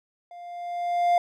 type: tone with level ramp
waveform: triangle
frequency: 700 Hz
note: F5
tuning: 4 cents sharp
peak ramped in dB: -39 to -14 dBFS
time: 0.31-1.18 s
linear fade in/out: 2 ms
effects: none